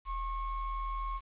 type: ring-modulated tone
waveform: triangle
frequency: 561 Hz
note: C#5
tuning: 21 cents sharp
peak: -28 dBFS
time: 0.05-1.21 s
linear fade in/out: 50 ms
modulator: 521 Hz
effects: resampled to 8000 Hz + 10-bit